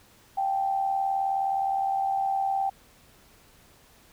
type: tone with amplitude modulation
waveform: sine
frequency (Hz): 781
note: G5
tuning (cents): -7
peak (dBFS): -21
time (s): 0.37-2.7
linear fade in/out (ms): 10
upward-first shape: sine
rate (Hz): 79.4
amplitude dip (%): 55
effects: pink hiss -57 dBFS RMS until 4.12 s